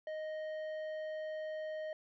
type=tone with tanh clipping; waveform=triangle; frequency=622.3 Hz; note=D#5; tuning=in tune; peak=-40 dBFS; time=0.07-1.93 s; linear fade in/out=2 ms; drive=13 dB; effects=none